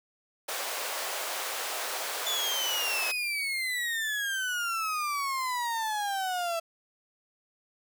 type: high-pass noise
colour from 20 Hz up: pink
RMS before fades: -34 dBFS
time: 0.48-3.12 s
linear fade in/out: 10 ms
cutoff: 510 Hz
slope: 24 dB/octave
type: exponential sweep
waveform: 35% pulse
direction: down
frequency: 3511 to 659.3 Hz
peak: -27 dBFS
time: 2.26-6.6 s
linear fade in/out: 10 ms
effects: none